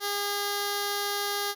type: tone with notch filter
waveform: 5% pulse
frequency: 406.6 Hz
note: G#4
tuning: 37 cents flat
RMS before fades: -30 dBFS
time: 0-1.55 s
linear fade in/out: 50 ms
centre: 2500 Hz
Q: 1.7
effects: none